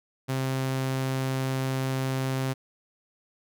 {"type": "tone", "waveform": "sawtooth", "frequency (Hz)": 132.2, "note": "C3", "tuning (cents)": 18, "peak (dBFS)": -22, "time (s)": [0.28, 2.54], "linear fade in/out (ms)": 20, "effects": []}